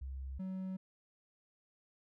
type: tone pair in turn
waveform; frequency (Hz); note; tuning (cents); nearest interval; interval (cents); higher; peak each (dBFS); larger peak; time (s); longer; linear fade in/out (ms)
sine / triangle; 66.5 / 188.09; C2 / F#3; +29 / +29; octave + tritone; 1800; second; -40 / -36; second; 0.01-0.39 / 0.39-0.77; neither; 10
effects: none